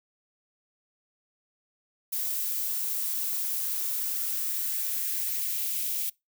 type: noise with high-pass filter sweep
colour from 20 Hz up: violet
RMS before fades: -30 dBFS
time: 2.12-6.1 s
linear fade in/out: 10 ms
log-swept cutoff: 520 to 2600 Hz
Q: 1.9
effects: noise-tail reverb RT60 0.2 s tail -24 dB re dry